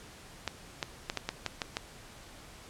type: clicks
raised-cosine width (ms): 0.2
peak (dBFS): -14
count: 8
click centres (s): 0.477 / 0.828 / 1.099 / 1.173 / 1.29 / 1.463 / 1.618 / 1.769
effects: pink hiss -51 dBFS RMS until 2.69 s + low-pass 10000 Hz 12 dB/octave